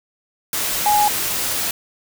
sine tone in noise, 832 Hz, G#5, 3 cents sharp, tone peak -13 dBFS, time 0.86-1.08 s, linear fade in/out 2 ms, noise white, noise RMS -22 dBFS, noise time 0.53-1.71 s, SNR +6 dB, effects none

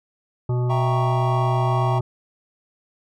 harmonic tone, 123.47 Hz, B2, in tune, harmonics 1 / 3 / 5 / 7 / 9 / 10, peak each -19 / -29 / -37 / -37 / -44 / -44 dBFS, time 0.49-2.01 s, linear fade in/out 5 ms
triangle chord, E diminished seventh, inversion none, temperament equal, 659.3 / 784 / 932.3 / 1108.7 Hz, E5 / G5 / Bb5 / Db6, 0 / 0 / 0 / 0 cents, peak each -26 dBFS, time 0.69-2 s, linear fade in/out 20 ms
effects none

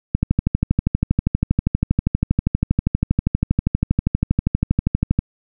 click train, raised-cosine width 5 ms, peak -3 dBFS, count 64, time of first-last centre 0.15-5.19 s, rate 12.5 Hz, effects none

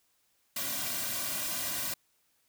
white noise with comb filter, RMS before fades -34 dBFS, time 0.56-1.94 s, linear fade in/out 5 ms, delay 2.3 ms, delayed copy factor -0.95, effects white hiss -72 dBFS RMS until 2.48 s

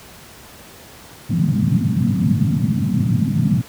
white band-pass noise, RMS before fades -17 dBFS, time 1.29-3.62 s, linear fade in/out 10 ms, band 100 to 230 Hz, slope 48 dB/octave, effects pink hiss -41 dBFS RMS until 3.68 s + high-pass 60 Hz 12 dB/octave

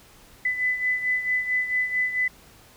sine beating tone pair, 2002 / 2006.5 Hz, B6 / B6, +23 / +27 cents, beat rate 4.5 Hz, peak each -23 / -29 dBFS, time 0.45-2.28 s, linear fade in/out 5 ms, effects pink hiss -52 dBFS RMS until 2.76 s

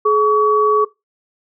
sine tone pair together, 424.3 / 1132.7 Hz, G#4 / C#6, +37 / +37 cents, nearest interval octave + perfect fourth, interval 1700 cents, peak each -13 dBFS, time 0.05-0.85 s, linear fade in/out 10 ms, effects noise-tail reverb RT60 0.2 s tail -19 dB re dry

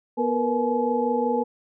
sine tone cluster, 243.5 / 462.3 / 487.8 / 851 Hz, B3 / A#4 / B4 / G#5, -24 / -14 / -21 / +42 cents, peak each -26 dBFS, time 0.17-1.44 s, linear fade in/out 20 ms, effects none

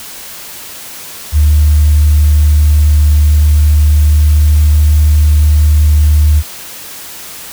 sine tone with pitch glide, 74.9 to 75.38 Hz, D2 to D2, +35 to +46 cents, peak -3 dBFS, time 1.32-6.43 s, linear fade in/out 50 ms, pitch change +11 cents, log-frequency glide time 4.22-4.49 s, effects tanh soft clip ceiling 0 dBFS + white hiss -28 dBFS RMS until 7.52 s

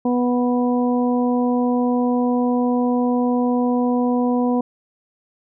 harmonic tone, 245.9 Hz, B3, 7 cents flat, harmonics 1 / 2 / 3 / 4, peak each -17 / -23 / -27 / -29 dBFS, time 0.05-4.61 s, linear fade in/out 5 ms, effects none

